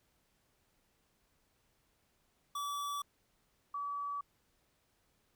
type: tone pair in turn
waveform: square / sine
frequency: 1151 / 1144.8 Hz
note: D6 / D6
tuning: -35 / -45 cents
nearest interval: unison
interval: 10 cents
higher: first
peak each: -37 / -36 dBFS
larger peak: second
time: 2.55-3.02 / 3.74-4.21 s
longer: neither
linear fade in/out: 5 ms
effects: pink hiss -75 dBFS RMS until 5.35 s